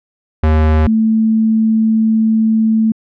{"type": "tone pair in turn", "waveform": ["square", "sine"], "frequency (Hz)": [78, 221.1], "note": ["D#2", "A3"], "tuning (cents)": [5, 9], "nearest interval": "octave + tritone", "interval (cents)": 1804, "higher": "second", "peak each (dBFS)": -9, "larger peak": "neither", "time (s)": [[0.43, 0.87], [0.87, 2.92]], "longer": "second", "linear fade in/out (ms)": 5, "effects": ["low-pass 2000 Hz 12 dB/octave"]}